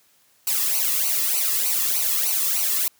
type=noise with flanger; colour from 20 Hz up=blue; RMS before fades=-22 dBFS; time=0.47-2.88 s; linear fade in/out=2 ms; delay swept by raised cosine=0.57 to 1.36 ms; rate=3.3 Hz; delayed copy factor=-0.95; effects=white hiss -60 dBFS RMS until 2.99 s + high-pass 80 Hz 12 dB/octave